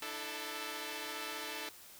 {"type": "chord", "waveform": "5% pulse", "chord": "D suspended second", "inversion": "none", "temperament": "equal with one note detuned", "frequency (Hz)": [298.3, 329.6, 440], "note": ["D4", "E4", "A4"], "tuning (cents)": [27, 0, 0], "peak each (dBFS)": [-34, -35, -31], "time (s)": [0.02, 1.69], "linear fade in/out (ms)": 2, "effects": ["white hiss -55 dBFS RMS until 1.99 s"]}